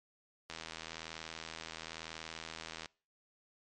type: click train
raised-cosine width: 0.2 ms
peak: -25 dBFS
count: 192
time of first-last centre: 0.5-2.858 s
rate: 81 Hz
effects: noise-tail reverb RT60 0.4 s tail -25 dB re dry + MP3 48 kbps